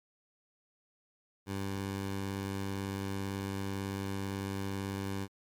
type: tone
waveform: 15% pulse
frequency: 98 Hz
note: G2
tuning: in tune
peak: -28 dBFS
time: 1.46-5.28 s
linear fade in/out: 50 ms
effects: MP3 96 kbps